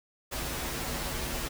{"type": "noise with comb filter", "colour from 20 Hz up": "pink", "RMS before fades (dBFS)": -34, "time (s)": [0.31, 1.49], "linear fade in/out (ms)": 20, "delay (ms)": 10, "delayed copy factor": -0.85, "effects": []}